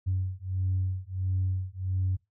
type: beating tone pair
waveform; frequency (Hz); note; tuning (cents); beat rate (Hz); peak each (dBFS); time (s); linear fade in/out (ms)
sine; 92.7 / 94.2; F#2 / F#2; +4 / +32; 1.5; -29; 0.06-2.17; 20
effects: noise-tail reverb RT60 0.2 s tail -22 dB re dry + tanh soft clip ceiling -20 dBFS